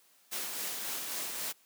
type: noise with tremolo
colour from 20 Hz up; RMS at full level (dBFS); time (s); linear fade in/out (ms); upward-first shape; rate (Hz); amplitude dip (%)
white; -36; 0.31-1.53; 20; sine; 3.7; 30
effects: white hiss -65 dBFS RMS until 1.65 s + high-pass 200 Hz 12 dB/octave